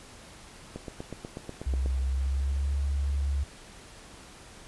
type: click train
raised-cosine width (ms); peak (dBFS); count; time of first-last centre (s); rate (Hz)
2; -23; 10; 0.76-1.86; 8.18
type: tone with pitch glide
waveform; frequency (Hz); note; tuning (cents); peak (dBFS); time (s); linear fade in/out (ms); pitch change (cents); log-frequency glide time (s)
sine; 65.41 to 70.1; C2 to C#2; 0 to +20; -25; 1.66-3.44; 10; +120; 2-2.7
effects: pink hiss -49 dBFS RMS until 4.67 s + resampled to 24000 Hz